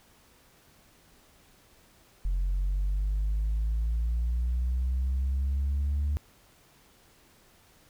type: linear sweep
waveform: sine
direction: up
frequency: 43.59 to 73.42 Hz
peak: -23 dBFS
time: 2.25-6.17 s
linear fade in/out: 0 ms
effects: tanh soft clip ceiling -23 dBFS + pink hiss -60 dBFS RMS until 7.89 s